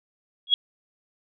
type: tone with exponential growth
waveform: sine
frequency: 3322 Hz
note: G#7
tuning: in tune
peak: -10 dBFS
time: 0.47-0.54 s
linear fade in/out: 1 ms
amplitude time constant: 15 ms
effects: none